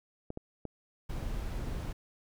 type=clicks; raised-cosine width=2 ms; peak=-25 dBFS; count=3; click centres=0.304 / 0.374 / 0.653 s
type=noise; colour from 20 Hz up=brown; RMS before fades=-36 dBFS; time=1.09-1.93 s; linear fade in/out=10 ms
effects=none